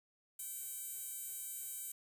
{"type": "tone with high-pass filter", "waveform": "15% pulse", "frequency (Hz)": 771, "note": "G5", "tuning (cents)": -29, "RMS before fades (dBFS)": -45, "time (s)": [0.39, 1.92], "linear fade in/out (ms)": 5, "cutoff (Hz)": 9700, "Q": 2.3, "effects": ["11-bit"]}